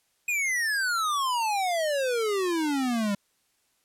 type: exponential sweep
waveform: square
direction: down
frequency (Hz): 2508 to 196.3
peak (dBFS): -25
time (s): 0.28-3.15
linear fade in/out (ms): 5
effects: white hiss -70 dBFS RMS until 3.84 s + low-pass 12000 Hz 12 dB/octave